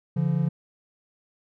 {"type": "tone pair together", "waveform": "triangle", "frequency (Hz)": [142.4, 170.77], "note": ["C#3", "F3"], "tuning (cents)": [47, -39], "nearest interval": "minor third", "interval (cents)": 314, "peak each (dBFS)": -22, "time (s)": [0.16, 0.49], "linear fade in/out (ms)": 10, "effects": []}